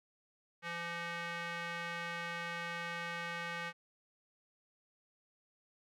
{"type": "tone with band-pass filter", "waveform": "square", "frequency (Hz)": 170.5, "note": "F3", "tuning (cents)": -41, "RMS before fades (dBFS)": -41, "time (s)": [0.62, 3.73], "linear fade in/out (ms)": 50, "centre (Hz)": 1900, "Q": 1.6, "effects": []}